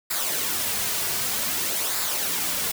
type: noise with flanger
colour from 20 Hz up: white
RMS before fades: -26 dBFS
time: 0.1-2.72 s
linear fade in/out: 10 ms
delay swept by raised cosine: 0.33 to 3.83 ms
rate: 0.53 Hz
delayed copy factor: -0.5
effects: none